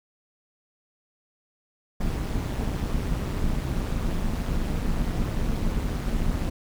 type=noise with amplitude modulation; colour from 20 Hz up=brown; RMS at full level=-23 dBFS; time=2-6.5 s; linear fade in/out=10 ms; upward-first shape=sine; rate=197 Hz; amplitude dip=70%; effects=none